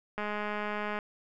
click train, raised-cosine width 0.5 ms, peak -20 dBFS, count 170, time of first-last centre 0.18-0.989 s, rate 209 Hz, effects none

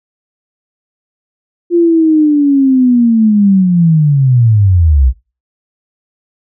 sine linear sweep, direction down, 349.2 to 58.27 Hz, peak -5 dBFS, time 1.7-5.13 s, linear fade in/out 50 ms, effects noise-tail reverb RT60 0.3 s tail -19 dB re dry

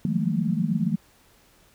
sine tone cluster, 156.5 / 174.6 / 183.4 / 210.1 / 227 Hz, D#3 / F3 / F#3 / G#3 / A#3, +10 / 0 / -15 / +20 / -46 cents, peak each -28 dBFS, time 0.05-0.96 s, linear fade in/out 2 ms, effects pink hiss -58 dBFS RMS until 1.74 s

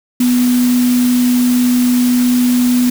sine tone in noise, 246.9 Hz, B3, in tune, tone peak -9 dBFS, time 0.2-2.9 s, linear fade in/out 5 ms, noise white, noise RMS -24 dBFS, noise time 0.2-2.9 s, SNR +12 dB, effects none

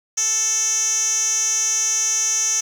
10% pulse tone with band-pass filter, 440 Hz, A4, in tune, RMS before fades -20 dBFS, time 0.17-2.61 s, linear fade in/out 10 ms, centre 6200 Hz, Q 9.2, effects 7-bit

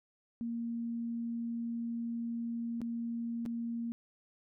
sine tone with dropouts, 233.1 Hz, A#3, in tune, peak -34 dBFS, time 0.41-3.92 s, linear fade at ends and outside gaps 0 ms, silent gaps 2.806-2.816 / 3.454-3.461 s, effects none

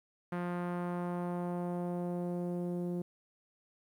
sawtooth tone with low-pass filter sweep, 176.1 Hz, F3, 15 cents sharp, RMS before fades -36 dBFS, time 0.32-3.02 s, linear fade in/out 5 ms, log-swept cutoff 1600 to 390 Hz, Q 1.3, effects 11-bit

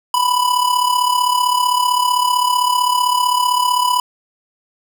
square tone with amplitude modulation, 991 Hz, B5, 6 cents sharp, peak -11 dBFS, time 0.14-4 s, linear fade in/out 2 ms, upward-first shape sine, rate 35.6 Hz, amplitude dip 65%, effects none

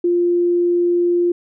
sine tone, 349.2 Hz, F4, in tune, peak -13 dBFS, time 0.04-1.32 s, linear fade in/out 5 ms, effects none

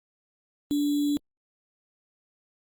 sine tone with sample-and-hold, 290.5 Hz, D4, 19 cents flat, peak -22 dBFS, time 0.71-1.17 s, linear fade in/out 0 ms, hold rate 3675 Hz, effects Opus 32 kbps

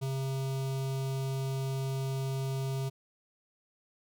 square tone with notch filter, 134.1 Hz, C3, 43 cents sharp, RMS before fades -33 dBFS, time 0.01-2.9 s, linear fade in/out 20 ms, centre 1700 Hz, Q 1.2, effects none

